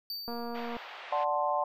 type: tone with exponential decay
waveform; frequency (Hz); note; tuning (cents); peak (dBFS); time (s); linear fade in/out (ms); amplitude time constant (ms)
square; 4604; D8; -35; -34; 0.1-1.02; 1; 200
type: click train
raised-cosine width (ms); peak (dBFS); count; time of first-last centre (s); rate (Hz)
1; -26; 116; 0.28-0.767; 236
type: band-pass noise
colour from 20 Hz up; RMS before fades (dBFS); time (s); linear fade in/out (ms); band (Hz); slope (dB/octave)
pink; -45; 0.54-1.25; 20; 640 to 3400; 24
type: chord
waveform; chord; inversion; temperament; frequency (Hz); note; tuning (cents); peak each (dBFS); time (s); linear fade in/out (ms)
sine; D dominant seventh; none; equal; 587.3 / 740 / 880 / 1046.5; D5 / F#5 / A5 / C6; 0 / 0 / 0 / 0; -32; 1.12-1.64; 5
effects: none